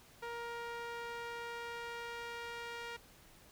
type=tone with band-pass filter sweep; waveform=sawtooth; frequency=470 Hz; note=A#4; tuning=14 cents sharp; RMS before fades=-44 dBFS; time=0.22-2.97 s; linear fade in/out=10 ms; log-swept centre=1200 to 2000 Hz; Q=0.8; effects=pink hiss -61 dBFS RMS until 3.51 s